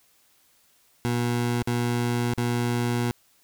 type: tone with dropouts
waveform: 20% pulse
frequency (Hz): 120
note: B2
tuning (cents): -49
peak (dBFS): -18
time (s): 1.05-3.11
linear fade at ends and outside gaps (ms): 0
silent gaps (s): 1.625-1.674 / 2.335-2.377
effects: white hiss -62 dBFS RMS until 3.43 s